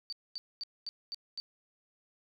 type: tone bursts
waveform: sine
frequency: 4598 Hz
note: D8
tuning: 37 cents flat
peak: -36 dBFS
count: 6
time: 0.1-1.4 s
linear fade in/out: 0 ms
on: 25 ms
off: 230 ms
effects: none